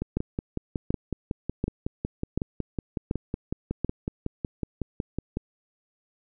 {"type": "two click trains", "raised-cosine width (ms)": 3, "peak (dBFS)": [-12, -15], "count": [6, 30], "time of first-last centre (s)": [[0.17, 3.846], [0.02, 5.371]], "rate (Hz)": [1.36, 5.42], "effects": []}